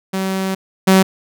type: tone pair in turn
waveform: sawtooth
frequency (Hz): 190.8 / 189.93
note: G3 / F#3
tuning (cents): -47 / +46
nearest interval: unison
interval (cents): 7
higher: first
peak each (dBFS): -14 / -4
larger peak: second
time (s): 0.13-0.55 / 0.87-1.03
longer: first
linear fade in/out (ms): 10
effects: none